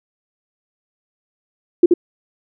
sine tone with echo, 349.2 Hz, F4, in tune, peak -4 dBFS, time 1.83-1.86 s, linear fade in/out 5 ms, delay 79 ms, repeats 1, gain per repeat -3 dB, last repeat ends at 1.939 s, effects none

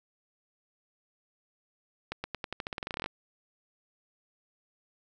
accelerating click train, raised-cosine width 0.3 ms, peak -18 dBFS, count 18, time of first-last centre 2.12-3.06 s, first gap 120 ms, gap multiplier 0.89, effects none

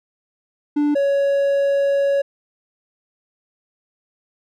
triangle tone pair in turn, 293.7 / 558.3 Hz, D4 / C#5, 0 / +12 cents, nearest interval major seventh, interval 1112 cents, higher second, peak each -13 dBFS, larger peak neither, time 0.76-0.95 / 0.95-2.22 s, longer second, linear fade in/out 10 ms, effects none

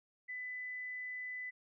sine tone, 2000 Hz, B6, 21 cents sharp, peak -40 dBFS, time 0.28-1.51 s, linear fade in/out 20 ms, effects none

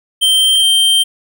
square tone with pitch glide, 3132 to 3150 Hz, G7 to G7, -2 to +8 cents, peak -9 dBFS, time 0.21-1.04 s, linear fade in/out 20 ms, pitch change +10 cents, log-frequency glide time 0.35-0.65 s, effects none

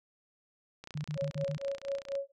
click train, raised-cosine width 0.2 ms, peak -28 dBFS, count 40, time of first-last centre 0.84-2.153 s, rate 29.7 Hz
sine tone bursts, 150 Hz, D3, 37 cents sharp, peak -33 dBFS, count 5, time 0.95-1.575 s, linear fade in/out 5 ms, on 89 ms, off 45 ms
sine tone with tremolo, 554.4 Hz, C#5, in tune, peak -30 dBFS, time 1.15-2.32 s, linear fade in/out 50 ms, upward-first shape sine, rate 4.2 Hz, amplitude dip 100%
effects none

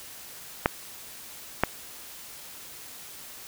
clicks, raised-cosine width 0.5 ms, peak -4 dBFS, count 2, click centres 0.659 / 1.636 s, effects white hiss -44 dBFS RMS until 3.47 s

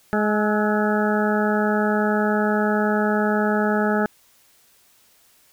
harmonic tone with a mistuned harmonic, 210.6 Hz, G#3, 24 cents sharp, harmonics 1 / 2 / 3 / 4 / 6 / 7 / 8, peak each -21 / -24 / -26 / -27 / -29 / -29 / -30 dBFS, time 0.13-4.06 s, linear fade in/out 0 ms, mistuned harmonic 6, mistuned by +46 cents, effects white hiss -57 dBFS RMS until 5.52 s

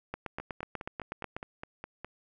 two click trains, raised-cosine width 0.5 ms, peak -24 / -20 dBFS, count 9 / 11, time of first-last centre 0.4-2.046 / 0.14-1.365 s, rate 4.86 / 8.16 Hz, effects none

